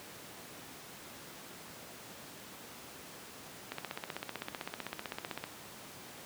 click train, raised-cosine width 0.3 ms, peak -21 dBFS, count 28, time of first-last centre 3.72-5.44 s, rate 15.7 Hz, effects pink hiss -49 dBFS RMS until 6.25 s + high-pass 150 Hz 12 dB/octave

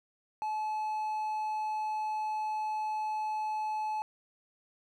triangle tone, 860 Hz, A5, 40 cents flat, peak -29 dBFS, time 0.42-4.02 s, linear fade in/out 0 ms, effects none

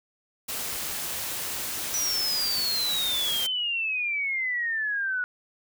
white noise, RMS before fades -32 dBFS, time 0.48-3.47 s, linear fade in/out 10 ms
sine exponential sweep, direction down, 5920 to 1458 Hz, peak -25 dBFS, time 1.94-5.24 s, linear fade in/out 0 ms
effects none

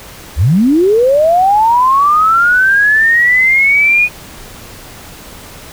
sine linear sweep, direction up, 57.6 to 2478 Hz, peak -6 dBFS, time 0.36-4.09 s, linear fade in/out 50 ms, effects pink hiss -33 dBFS RMS until 5.72 s

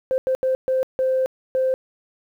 sine tone bursts at uneven times, 521 Hz, C5, 7 cents flat, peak -16 dBFS, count 6, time 0.11-0.18 / 0.27-0.35 / 0.43-0.55 / 0.68-0.83 / 0.99-1.26 / 1.55-1.74 s, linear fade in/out 0 ms, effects tanh soft clip ceiling -13 dBFS + 9-bit

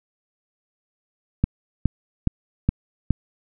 click train, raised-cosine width 5 ms, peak -5 dBFS, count 5, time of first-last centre 1.44-3.107 s, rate 2.4 Hz, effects none

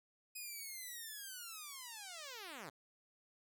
5% pulse linear sweep, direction down, 2516 to 123.47 Hz, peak -36 dBFS, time 0.35-2.7 s, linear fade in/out 10 ms, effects none

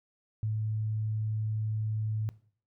sine tone, 108.5 Hz, A2, 24 cents flat, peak -28 dBFS, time 0.43-2.29 s, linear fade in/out 0 ms, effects noise-tail reverb RT60 0.5 s tail -19 dB re dry

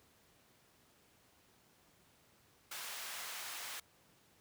pink high-pass noise, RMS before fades -45 dBFS, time 2.71-3.8 s, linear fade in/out 5 ms, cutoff 1100 Hz, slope 12 dB/octave, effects pink hiss -68 dBFS RMS until 4.4 s + high-pass 80 Hz 12 dB/octave

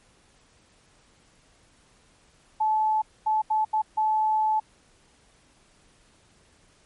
sine tone bursts at uneven times, 866 Hz, A5, 28 cents flat, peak -20 dBFS, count 5, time 2.6-3.02 / 3.26-3.42 / 3.5-3.65 / 3.73-3.82 / 3.97-4.6 s, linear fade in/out 10 ms, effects pink hiss -60 dBFS RMS until 6.85 s + MP3 48 kbps

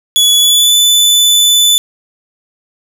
sawtooth tone with pitch glide, 3401 to 3497 Hz, G#7 to A7, +40 to -11 cents, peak -3 dBFS, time 0.16-1.78 s, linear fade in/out 0 ms, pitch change +49 cents, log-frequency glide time 0.38-0.75 s, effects none

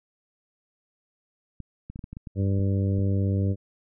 clicks, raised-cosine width 5 ms, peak -25 dBFS, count 10, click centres 1.603 / 1.9 / 1.959 / 1.992 / 2.041 / 2.13 / 2.169 / 2.272 / 2.594 / 2.99 s
harmonic tone, 98 Hz, G2, in tune, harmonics 1 / 2 / 3 / 4 / 5 / 6, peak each -22 / -29 / -33 / -37 / -37 / -42 dBFS, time 2.35-3.56 s, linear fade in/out 50 ms
effects none

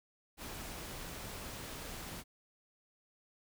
pink noise, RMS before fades -45 dBFS, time 0.37-2.24 s, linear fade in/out 50 ms, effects none

